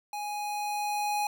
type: tone with level ramp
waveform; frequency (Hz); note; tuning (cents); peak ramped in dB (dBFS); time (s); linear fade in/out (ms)
square; 830.6; G#5; 0; -34 to -27; 0.13-1.27; 2
effects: none